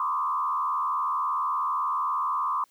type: tone with frequency modulation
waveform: sine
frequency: 1108.7 Hz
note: C#6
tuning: in tune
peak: -24 dBFS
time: 0-2.64 s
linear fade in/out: 2 ms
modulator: 76.4 Hz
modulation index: 1.5
effects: white hiss -65 dBFS RMS until 2.7 s